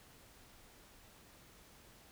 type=silence; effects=pink hiss -61 dBFS RMS until 2.11 s